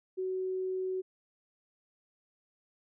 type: tone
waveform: sine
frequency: 373.9 Hz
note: F#4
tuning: 18 cents sharp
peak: -31 dBFS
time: 0.17-1.02 s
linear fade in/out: 20 ms
effects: none